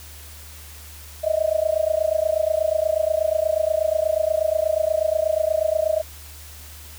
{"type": "tone with amplitude modulation", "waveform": "sine", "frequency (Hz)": 630, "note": "D#5", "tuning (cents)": 21, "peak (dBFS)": -14, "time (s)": [1.23, 6.02], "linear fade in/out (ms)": 20, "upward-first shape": "sine", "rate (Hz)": 28.3, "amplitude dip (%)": 95, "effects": ["added 75 Hz sine -41 dBFS peak until 6.98 s", "white hiss -43 dBFS RMS until 6.98 s"]}